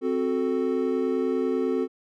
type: chord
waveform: triangle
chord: F# diminished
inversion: second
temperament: equal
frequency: 261.6 / 370 / 440 Hz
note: C4 / F#4 / A4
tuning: 0 / 0 / 0 cents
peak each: -25 dBFS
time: 0.01-1.88 s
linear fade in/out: 50 ms
effects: none